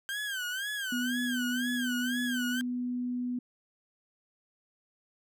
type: tone with vibrato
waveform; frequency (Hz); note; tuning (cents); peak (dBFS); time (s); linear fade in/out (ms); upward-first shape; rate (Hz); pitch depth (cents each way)
30% pulse; 1568; G6; 0; -30; 0.09-2.61; 0; sine; 2; 140
type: tone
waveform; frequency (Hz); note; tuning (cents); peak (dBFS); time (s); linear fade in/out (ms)
sine; 246.9; B3; 0; -30; 0.92-3.39; 5
effects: none

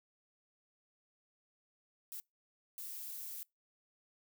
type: noise bursts at uneven times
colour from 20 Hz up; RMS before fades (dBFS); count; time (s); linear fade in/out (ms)
violet; -45; 2; 2.12-2.2 / 2.78-3.43; 0
effects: noise-tail reverb RT60 0.2 s tail -25 dB re dry

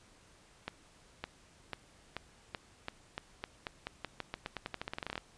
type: accelerating click train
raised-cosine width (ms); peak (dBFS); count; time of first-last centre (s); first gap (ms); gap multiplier
0.3; -21; 27; 0.68-5.179; 560; 0.88
effects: pink hiss -62 dBFS RMS until 5.37 s + resampled to 22050 Hz

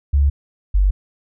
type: tone pair in turn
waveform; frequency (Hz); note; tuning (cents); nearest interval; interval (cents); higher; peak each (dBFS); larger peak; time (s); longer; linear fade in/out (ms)
sine; 70.6 / 48.2; C#2 / G1; +32 / -28; perfect fifth; 660; first; -11; neither; 0.13-0.3 / 0.74-0.91; neither; 10
effects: none

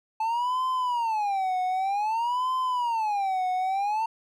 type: tone with vibrato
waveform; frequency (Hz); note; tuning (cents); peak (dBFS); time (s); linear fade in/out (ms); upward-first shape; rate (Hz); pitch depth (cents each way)
triangle; 870; A5; -20; -22; 0.2-4.06; 5; sine; 0.53; 290
effects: none

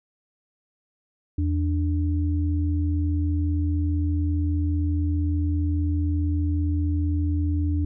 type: tone pair together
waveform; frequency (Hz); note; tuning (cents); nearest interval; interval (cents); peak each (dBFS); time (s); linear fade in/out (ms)
sine; 82.42 / 293.7; E2 / D4; 0 / 0; octave + minor seventh; 2200; -21 / -28; 1.38-7.85; 5
effects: none

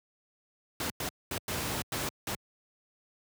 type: noise bursts at uneven times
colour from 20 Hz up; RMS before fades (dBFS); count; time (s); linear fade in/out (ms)
pink; -33; 6; 0.8-0.9 / 1-1.09 / 1.31-1.38 / 1.48-1.82 / 1.92-2.09 / 2.27-2.35; 2
effects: high-pass 80 Hz 12 dB/octave

